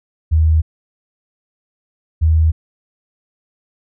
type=tone pair in turn; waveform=sine; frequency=79.2 / 79.7 Hz; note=D#2 / D#2; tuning=+31 / +42 cents; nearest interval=unison; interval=11 cents; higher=second; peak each=-9 dBFS; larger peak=neither; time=0.31-0.62 / 2.21-2.52 s; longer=neither; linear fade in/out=20 ms; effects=none